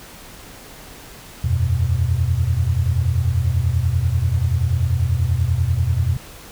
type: chord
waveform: sine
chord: E suspended second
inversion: none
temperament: just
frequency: 82.41 / 92.71 / 123.61 Hz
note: E2 / F#2 / B2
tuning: 0 / +4 / +2 cents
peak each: -20 dBFS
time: 1.44-6.17 s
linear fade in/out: 5 ms
effects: pink hiss -40 dBFS RMS until 6.51 s